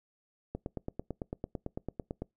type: click train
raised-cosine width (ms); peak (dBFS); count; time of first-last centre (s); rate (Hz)
2; -22; 16; 0.55-2.22; 8.98
effects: noise-tail reverb RT60 0.2 s tail -25 dB re dry